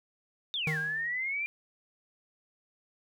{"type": "exponential two-way sweep", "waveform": "sine", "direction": "down then up", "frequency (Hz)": [3729, 1585, 2402], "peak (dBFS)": -30, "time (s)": [0.54, 1.46], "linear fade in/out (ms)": 0, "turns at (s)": 0.78}
{"type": "tone with exponential decay", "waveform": "square", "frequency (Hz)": 155.56, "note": "D#3", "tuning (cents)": 0, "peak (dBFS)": -29, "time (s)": [0.67, 1.18], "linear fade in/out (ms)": 2, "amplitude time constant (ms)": 110}
{"effects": []}